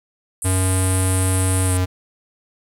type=band-pass noise; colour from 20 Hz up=white; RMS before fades=-27 dBFS; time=0.42-1.77 s; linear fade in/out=0 ms; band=8000 to 11000 Hz; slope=96 dB/octave
type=tone with pitch glide; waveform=square; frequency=93.6 to 91.73 Hz; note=F#2 to F#2; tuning=+20 to -14 cents; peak=-17 dBFS; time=0.44-1.86 s; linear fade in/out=20 ms; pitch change=-34 cents; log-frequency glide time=1.65-1.73 s
effects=none